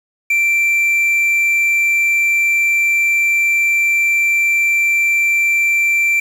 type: tone with quantisation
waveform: triangle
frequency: 2349 Hz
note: D7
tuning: in tune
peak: -10 dBFS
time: 0.3-6.2 s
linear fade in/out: 5 ms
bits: 6
effects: none